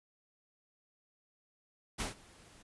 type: noise with ADSR envelope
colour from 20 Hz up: pink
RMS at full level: -35 dBFS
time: 1.98-2.63 s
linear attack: 23 ms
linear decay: 140 ms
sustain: -24 dB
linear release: 15 ms
effects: resampled to 24000 Hz